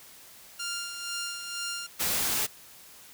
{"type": "tone with tremolo", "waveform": "10% pulse", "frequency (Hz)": 1396.9, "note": "F6", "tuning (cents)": 0, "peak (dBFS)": -23, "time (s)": [0.59, 1.87], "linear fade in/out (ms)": 10, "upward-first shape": "sine", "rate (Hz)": 2.1, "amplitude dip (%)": 50}
{"type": "noise", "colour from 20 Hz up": "white", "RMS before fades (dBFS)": -28, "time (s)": [1.99, 2.47], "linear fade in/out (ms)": 20}
{"effects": ["white hiss -51 dBFS RMS until 3.13 s"]}